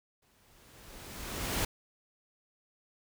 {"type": "noise with exponential growth", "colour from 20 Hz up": "pink", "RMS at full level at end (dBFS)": -30, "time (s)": [0.22, 1.65], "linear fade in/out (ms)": 5, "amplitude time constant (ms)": 310, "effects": []}